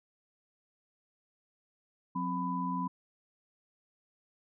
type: tone cluster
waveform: sine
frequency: 180.3 / 262.4 / 997 Hz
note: F#3 / C4 / B5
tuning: -45 / +5 / +16 cents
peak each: -35 / -37 / -34 dBFS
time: 2.15-2.88 s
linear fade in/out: 10 ms
effects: none